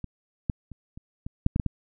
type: clicks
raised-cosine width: 5 ms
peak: -22 / -12 / -28 / -29 / -22 / -7 / -11 / -12 / -13 dBFS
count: 9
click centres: 0.043 / 0.498 / 0.717 / 0.975 / 1.265 / 1.464 / 1.561 / 1.598 / 1.663 s
effects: none